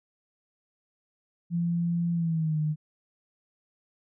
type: tone with pitch glide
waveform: sine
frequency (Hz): 170.9 to 153.14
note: F3 to D#3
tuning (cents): -37 to -27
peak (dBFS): -24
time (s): 1.5-2.76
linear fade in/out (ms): 50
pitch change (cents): -190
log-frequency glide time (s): 2.13-2.59
effects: none